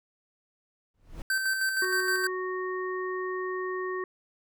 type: noise with exponential growth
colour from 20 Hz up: brown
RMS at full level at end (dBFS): -33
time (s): 0.94-1.22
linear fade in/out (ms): 2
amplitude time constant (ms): 60
type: tone with tremolo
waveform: square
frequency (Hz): 1549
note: G6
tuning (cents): -21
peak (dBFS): -25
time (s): 1.3-2.27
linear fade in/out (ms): 2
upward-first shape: square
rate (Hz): 6.4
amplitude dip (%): 40
type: harmonic tone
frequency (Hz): 370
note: F#4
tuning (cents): 0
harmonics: 1 / 3 / 5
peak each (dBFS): -31 / -36 / -38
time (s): 1.82-4.04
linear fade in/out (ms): 2
effects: none